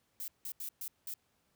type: noise bursts at uneven times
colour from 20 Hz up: violet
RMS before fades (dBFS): -41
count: 5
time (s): 0.2-0.28 / 0.45-0.52 / 0.6-0.69 / 0.81-0.88 / 1.07-1.14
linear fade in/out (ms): 2
effects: pink hiss -75 dBFS RMS until 1.55 s + high-pass 60 Hz 12 dB/octave